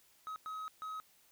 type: tone bursts at uneven times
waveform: triangle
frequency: 1272 Hz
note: D#6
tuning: 38 cents sharp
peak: -38 dBFS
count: 3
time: 0.27-0.36 / 0.46-0.68 / 0.82-1 s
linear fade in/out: 0 ms
effects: white hiss -67 dBFS RMS until 1.31 s